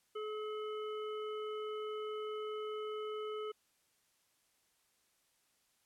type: harmonic tone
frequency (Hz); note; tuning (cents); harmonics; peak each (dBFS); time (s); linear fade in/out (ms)
427.6; A4; -49; 1 / 3 / 5 / 7; -39 / -46 / -59 / -53; 0.15-3.52; 10
effects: white hiss -75 dBFS RMS until 5.85 s + low-pass 12000 Hz 12 dB/octave